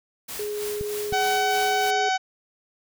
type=noise with tremolo; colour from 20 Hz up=white; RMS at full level=-34 dBFS; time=0.28-1.91 s; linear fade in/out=10 ms; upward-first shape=sine; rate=3.2 Hz; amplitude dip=55%
type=tone; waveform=sine; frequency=417.3 Hz; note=G#4; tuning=8 cents sharp; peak=-27 dBFS; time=0.39-2.09 s; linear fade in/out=5 ms
type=clicks; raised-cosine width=5 ms; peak=-21 / -21 dBFS; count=2; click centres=0.811 / 1.125 s
type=harmonic tone; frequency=755 Hz; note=F#5; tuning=35 cents sharp; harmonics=1 / 2 / 3 / 4 / 5 / 6 / 7 / 8 / 9; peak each=-22 / -28 / -32 / -34 / -36 / -38 / -39 / -40 / -41 dBFS; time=1.12-2.18 s; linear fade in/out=20 ms
effects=none